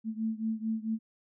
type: beating tone pair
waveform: sine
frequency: 220 / 224.5 Hz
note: A3 / A3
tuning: 0 / +35 cents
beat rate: 4.5 Hz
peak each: -32 / -34 dBFS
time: 0.04-0.99 s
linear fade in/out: 50 ms
effects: none